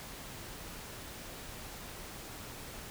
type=silence; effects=pink hiss -46 dBFS RMS until 2.9 s